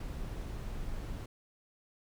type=noise; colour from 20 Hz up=brown; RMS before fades=-39 dBFS; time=0-1.26 s; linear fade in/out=5 ms; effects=none